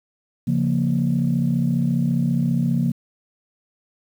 sine chord, Bb minor, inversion first, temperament equal with one note detuned, 138.59 / 173.31 / 233.1 Hz, Db3 / F3 / Bb3, 0 / -13 / 0 cents, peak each -21 dBFS, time 0.47-2.92 s, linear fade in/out 10 ms, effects tanh soft clip ceiling -10 dBFS + 8-bit

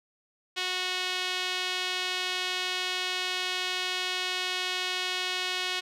sawtooth tone with band-pass filter, 366.7 Hz, F#4, 15 cents flat, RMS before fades -31 dBFS, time 0.56-5.81 s, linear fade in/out 20 ms, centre 3300 Hz, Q 1.7, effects none

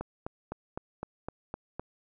click train, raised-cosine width 1 ms, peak -21 dBFS, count 8, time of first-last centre 0.01-1.796 s, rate 3.92 Hz, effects none

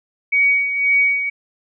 sine tone with tremolo, 2253 Hz, C#7, 28 cents sharp, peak -11 dBFS, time 0.32-1.3 s, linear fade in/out 10 ms, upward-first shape sine, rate 1.9 Hz, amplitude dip 60%, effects none

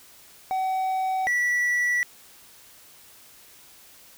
triangle tone pair in turn, 756 / 1951.8 Hz, F#5 / B6, +37 / -21 cents, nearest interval octave + major third, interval 1642 cents, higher second, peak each -21 / -19 dBFS, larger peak second, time 0.51-1.27 / 1.27-2.03 s, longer neither, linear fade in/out 0 ms, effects white hiss -51 dBFS RMS until 4.17 s

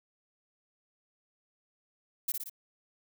violet noise with echo, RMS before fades -31 dBFS, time 2.28-2.32 s, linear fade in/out 5 ms, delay 59 ms, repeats 3, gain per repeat -4 dB, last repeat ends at 2.497 s, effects none

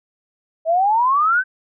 sine exponential sweep, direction up, 632 to 1568 Hz, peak -13 dBFS, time 0.65-1.44 s, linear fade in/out 50 ms, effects none

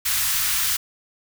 white band-stop noise, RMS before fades -22 dBFS, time 0.05-0.77 s, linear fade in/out 10 ms, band 120 to 1100 Hz, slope 24 dB/octave, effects none

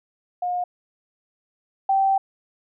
sine tone pair in turn, 716 / 777.5 Hz, F5 / G5, +43 / -14 cents, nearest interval minor second, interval 143 cents, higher second, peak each -22 / -16 dBFS, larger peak second, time 0.42-0.64 / 1.89-2.18 s, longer second, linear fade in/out 5 ms, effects none

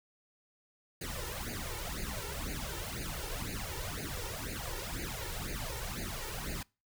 pink noise with flanger, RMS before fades -39 dBFS, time 1.01-6.63 s, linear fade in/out 5 ms, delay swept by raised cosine 0.44 to 2.24 ms, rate 2 Hz, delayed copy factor +0.95, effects noise-tail reverb RT60 0.3 s tail -25 dB re dry

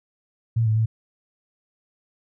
sine tone with pitch steps, 114.4 / 109.2 / 111.4 Hz, A#2 / A2 / A2, -32 / -13 / +22 cents, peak -17 dBFS, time 0.56-0.86 s, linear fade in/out 10 ms, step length 100 ms, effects none

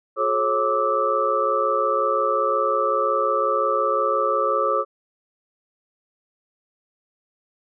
sine tone cluster, 362.5 / 428.1 / 544 / 1174 / 1296 Hz, F#4 / A4 / C#5 / D6 / E6, -35 / -47 / -33 / -1 / -30 cents, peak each -31 / -26 / -23 / -22 / -26 dBFS, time 0.16-4.85 s, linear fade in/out 50 ms, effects none

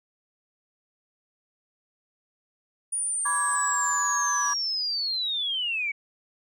sine linear sweep, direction down, 9630 to 2223 Hz, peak -25 dBFS, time 2.92-5.92 s, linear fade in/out 10 ms
sine chord, G# diminished, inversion first, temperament equal with one note detuned, 987.8 / 1150.5 / 1661.2 Hz, B5 / D6 / G#6, 0 / -36 / 0 cents, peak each -29 / -27 / -28 dBFS, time 3.25-4.54 s, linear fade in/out 10 ms
effects tanh soft clip ceiling -16 dBFS

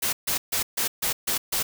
white noise bursts, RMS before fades -25 dBFS, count 7, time 0.02-1.63 s, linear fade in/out 10 ms, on 110 ms, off 140 ms, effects none

